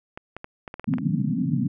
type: clicks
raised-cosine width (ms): 0.5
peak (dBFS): -20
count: 9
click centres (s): 0.175 / 0.366 / 0.444 / 0.678 / 0.741 / 0.796 / 0.843 / 0.938 / 0.984
type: band-pass noise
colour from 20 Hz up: pink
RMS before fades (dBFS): -24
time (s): 0.87-1.68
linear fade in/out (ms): 10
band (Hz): 120 to 280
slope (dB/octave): 96
effects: none